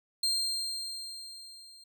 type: tone with level ramp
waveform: 35% pulse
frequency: 4186 Hz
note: C8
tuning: in tune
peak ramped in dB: -24 to -50 dBFS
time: 0.23-1.84 s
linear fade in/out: 5 ms
effects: none